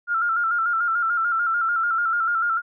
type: tone with vibrato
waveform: sine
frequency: 1375 Hz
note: F6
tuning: 27 cents flat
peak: -19 dBFS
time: 0.07-2.62 s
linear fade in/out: 50 ms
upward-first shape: square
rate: 6.8 Hz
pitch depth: 52 cents each way
effects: none